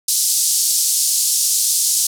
white band-pass noise, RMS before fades -17 dBFS, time 0.08-2.07 s, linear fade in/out 5 ms, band 4700 to 11000 Hz, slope 24 dB/octave, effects none

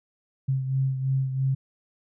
sine beating tone pair, 133 / 136 Hz, C3 / C#3, +29 / -33 cents, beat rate 3 Hz, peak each -23 / -31 dBFS, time 0.48-1.55 s, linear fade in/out 10 ms, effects none

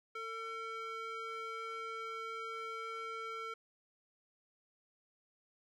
square tone with band-pass filter, 450.4 Hz, A4, 40 cents sharp, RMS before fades -43 dBFS, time 0.15-3.54 s, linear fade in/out 5 ms, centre 1600 Hz, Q 1.9, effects none

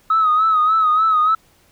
sine tone with vibrato, 1274 Hz, D#6, 41 cents sharp, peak -11 dBFS, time 0.1-1.35 s, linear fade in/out 5 ms, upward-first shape sine, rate 3.4 Hz, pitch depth 61 cents each way, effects tanh soft clip ceiling -8 dBFS + pink hiss -55 dBFS RMS until 1.71 s

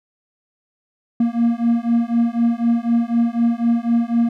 triangle beating tone pair, 232.1 / 236.1 Hz, A#3 / A#3, -7 / +22 cents, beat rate 4 Hz, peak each -16 dBFS, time 1.2-4.29 s, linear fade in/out 5 ms, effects none

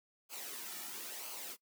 white noise with flanger, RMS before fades -45 dBFS, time 0.29-1.57 s, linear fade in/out 50 ms, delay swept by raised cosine 0.54 to 1.94 ms, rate 1 Hz, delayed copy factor -0.55, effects noise-tail reverb RT60 0.1 s tail -20 dB re dry + high-pass 200 Hz 12 dB/octave

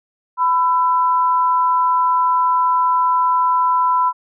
sine tone pair together, 1000 / 1334.8 Hz, B5 / E6, +21 / +21 cents, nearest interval perfect fourth, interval 500 cents, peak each -13 / -22 dBFS, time 0.37-4.13 s, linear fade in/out 50 ms, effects none

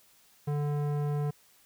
square tone with low-pass filter, 146.4 Hz, D3, 5 cents flat, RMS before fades -30 dBFS, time 0.47-1.31 s, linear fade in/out 10 ms, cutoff 940 Hz, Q 0.69, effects white hiss -62 dBFS RMS until 1.65 s

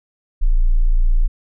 sine tone, 28.69 Hz, A#0, 27 cents flat, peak -10 dBFS, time 0.41-1.28 s, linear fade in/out 20 ms, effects none

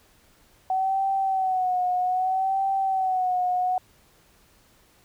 sine tone with vibrato, 751 Hz, F#5, 26 cents sharp, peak -21 dBFS, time 0.7-3.78 s, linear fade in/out 2 ms, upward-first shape sine, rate 0.63 Hz, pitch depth 61 cents each way, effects pink hiss -59 dBFS RMS until 5.04 s

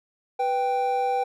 triangle tone pair together, 493.9 / 784 Hz, B4 / G5, 0 / 0 cents, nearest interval minor sixth, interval 800 cents, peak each -25 / -21 dBFS, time 0.39-1.24 s, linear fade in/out 10 ms, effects none

